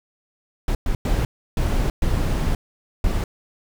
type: noise bursts at uneven times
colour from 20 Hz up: brown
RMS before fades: -20 dBFS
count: 6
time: 0.68-0.75 / 0.86-0.95 / 1.05-1.25 / 1.57-1.9 / 2.02-2.55 / 3.04-3.24 s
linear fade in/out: 2 ms
effects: none